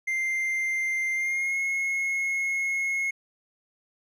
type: tone with pitch glide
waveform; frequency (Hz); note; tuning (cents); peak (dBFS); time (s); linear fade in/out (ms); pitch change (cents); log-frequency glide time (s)
triangle; 2093 to 2168; C7 to C#7; 0 to -39; -23; 0.07-3.11; 10; +61; 1.14-1.58
effects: none